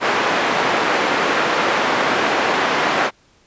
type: band-pass noise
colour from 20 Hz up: white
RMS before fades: -18 dBFS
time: 0-3.11 s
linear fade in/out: 50 ms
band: 260 to 1600 Hz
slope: 12 dB/octave
effects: pink hiss -55 dBFS RMS until 3.46 s + resampled to 16000 Hz